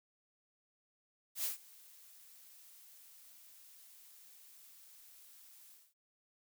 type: noise with ADSR envelope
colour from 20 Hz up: blue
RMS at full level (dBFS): -35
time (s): 1.35-5.94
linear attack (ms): 92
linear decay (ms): 130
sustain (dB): -24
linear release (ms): 230
effects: none